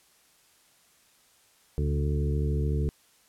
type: harmonic tone with a mistuned harmonic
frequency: 73.42 Hz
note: D2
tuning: in tune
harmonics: 1 / 2 / 3 / 4 / 5 / 6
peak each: -26 / -29 / -38 / -40 / -38 / -37 dBFS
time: 1.78-2.89 s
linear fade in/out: 0 ms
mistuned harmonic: 2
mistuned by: -39 cents
effects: white hiss -62 dBFS RMS until 3.28 s + low-pass 12000 Hz 12 dB/octave